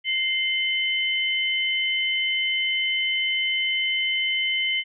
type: tone pair together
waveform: sine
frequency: 2093 / 3040 Hz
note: C7 / F#7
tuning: 0 / +46 cents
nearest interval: tritone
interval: 646 cents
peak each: -24 / -24 dBFS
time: 0.04-4.84 s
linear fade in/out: 50 ms
effects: none